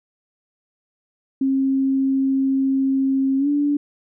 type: tone with pitch glide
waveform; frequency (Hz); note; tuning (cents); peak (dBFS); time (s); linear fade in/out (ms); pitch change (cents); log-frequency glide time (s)
sine; 268.6 to 289.5; C4 to D4; +46 to -25; -16; 1.41-3.77; 5; +129; 3.38-3.48
effects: none